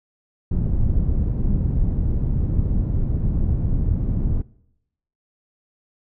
pink low-pass noise, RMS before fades -20 dBFS, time 0.51-4.42 s, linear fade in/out 5 ms, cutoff 160 Hz, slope 12 dB/octave, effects noise-tail reverb RT60 0.8 s tail -21 dB re dry

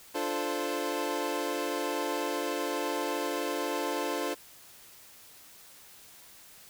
25% pulse chord, D minor seventh, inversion none, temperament equal with one note detuned, 293.7 / 346.2 / 440 / 523.3 Hz, D4 / F4 / A4 / C5, 0 / -15 / 0 / 0 cents, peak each -32 dBFS, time 0.14-4.35 s, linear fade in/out 20 ms, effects white hiss -53 dBFS RMS until 6.69 s

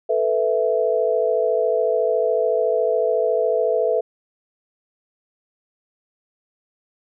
sine chord, A suspended second, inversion none, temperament equal, 440 / 493.9 / 659.3 Hz, A4 / B4 / E5, 0 / 0 / 0 cents, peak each -21 dBFS, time 0.09-4.01 s, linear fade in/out 10 ms, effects none

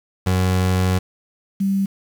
30% pulse / sine tone pair in turn, 92.5 / 195.32 Hz, F#2 / G3, 0 / -6 cents, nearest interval octave + minor second, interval 1294 cents, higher second, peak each -13 / -16 dBFS, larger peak first, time 0.26-0.99 / 1.6-1.86 s, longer first, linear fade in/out 10 ms, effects 7-bit

